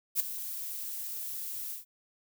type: noise with ADSR envelope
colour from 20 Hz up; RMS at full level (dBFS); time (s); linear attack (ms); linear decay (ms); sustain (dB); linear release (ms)
violet; -25; 0.15-1.85; 48; 9; -13; 130
effects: none